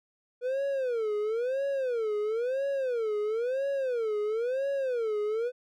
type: tone with vibrato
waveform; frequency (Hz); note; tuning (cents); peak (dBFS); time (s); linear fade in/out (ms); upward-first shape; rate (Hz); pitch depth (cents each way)
triangle; 482.3; B4; -41; -25; 0.41-5.52; 50; sine; 0.99; 250
effects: none